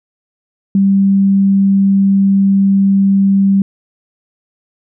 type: tone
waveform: sine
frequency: 196 Hz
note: G3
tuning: in tune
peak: -7 dBFS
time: 0.75-3.62 s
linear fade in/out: 2 ms
effects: none